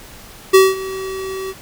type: tone with ADSR envelope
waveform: square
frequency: 381.8 Hz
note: G4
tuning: 46 cents flat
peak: -5 dBFS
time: 0.53-1.54 s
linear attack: 16 ms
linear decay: 200 ms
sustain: -19 dB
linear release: 39 ms
effects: pink hiss -39 dBFS RMS until 1.61 s